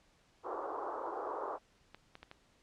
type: band-pass noise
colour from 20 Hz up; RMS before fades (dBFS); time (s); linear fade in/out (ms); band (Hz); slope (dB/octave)
white; -40; 0.43-1.59; 50; 330 to 1200; 48
type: clicks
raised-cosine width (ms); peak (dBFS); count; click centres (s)
0.3; -33; 4; 1.946 / 2.154 / 2.23 / 2.314
effects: pink hiss -69 dBFS RMS until 2.62 s + low-pass 7000 Hz 12 dB/octave